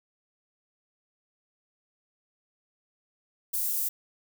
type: high-pass noise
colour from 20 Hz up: white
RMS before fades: -29 dBFS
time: 3.53-3.89 s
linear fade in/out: 10 ms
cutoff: 11000 Hz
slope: 12 dB/octave
effects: none